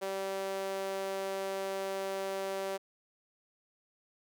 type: tone with high-pass filter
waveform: sawtooth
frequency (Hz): 193.6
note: G3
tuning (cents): -21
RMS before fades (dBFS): -36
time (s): 0.01-2.78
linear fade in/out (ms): 20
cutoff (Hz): 490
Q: 3.4
effects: none

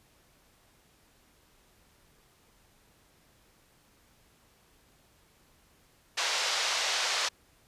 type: band-pass noise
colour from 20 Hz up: white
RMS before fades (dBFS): -30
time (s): 6.17-7.29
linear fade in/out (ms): 10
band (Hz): 520 to 5900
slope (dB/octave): 24
effects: pink hiss -64 dBFS RMS until 7.67 s + resampled to 32000 Hz

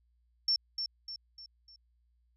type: tone with echo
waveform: sine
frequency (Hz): 5420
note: E8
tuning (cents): +47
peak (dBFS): -25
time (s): 0.48-0.56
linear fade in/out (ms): 2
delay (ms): 300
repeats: 4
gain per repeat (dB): -7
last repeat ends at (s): 1.76
effects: added 59 Hz sine -68 dBFS peak until 2.36 s

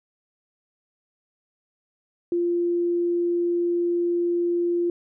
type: tone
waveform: sine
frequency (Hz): 346.7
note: F4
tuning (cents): -13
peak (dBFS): -20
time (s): 2.32-4.9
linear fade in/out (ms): 2
effects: none

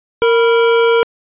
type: tone pair together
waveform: square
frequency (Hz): 462.5 / 980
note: A#4 / B5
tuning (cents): -14 / -14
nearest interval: octave + minor second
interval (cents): 1300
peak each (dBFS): -10 / -20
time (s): 0.22-1.03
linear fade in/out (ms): 0
effects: resampled to 8000 Hz

